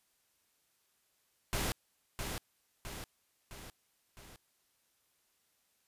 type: noise with echo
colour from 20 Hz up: pink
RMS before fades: -34 dBFS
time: 1.53-1.72 s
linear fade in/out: 0 ms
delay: 660 ms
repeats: 4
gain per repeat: -5 dB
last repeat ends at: 4.36 s
effects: white hiss -75 dBFS RMS until 5.87 s + resampled to 32000 Hz